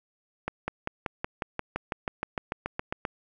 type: accelerating click train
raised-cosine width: 0.5 ms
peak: -14 dBFS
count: 17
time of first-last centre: 0.48-3.052 s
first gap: 200 ms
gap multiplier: 0.97
effects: none